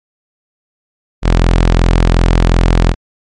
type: tone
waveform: sawtooth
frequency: 42.74 Hz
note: F1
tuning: 37 cents flat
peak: -3 dBFS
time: 1.22-2.95 s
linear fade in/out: 50 ms
effects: low-pass 6000 Hz 12 dB/octave + MP3 48 kbps